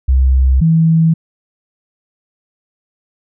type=tone pair in turn; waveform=sine; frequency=65.41 / 162.55 Hz; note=C2 / E3; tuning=0 / -24 cents; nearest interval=octave + major third; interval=1576 cents; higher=second; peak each=-7 dBFS; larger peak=neither; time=0.08-0.61 / 0.61-1.14 s; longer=neither; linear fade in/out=10 ms; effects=none